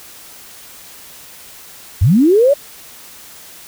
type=linear sweep; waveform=sine; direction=up; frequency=73.42 to 590 Hz; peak=-7 dBFS; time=2.01-2.54 s; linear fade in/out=10 ms; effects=white hiss -38 dBFS RMS until 3.67 s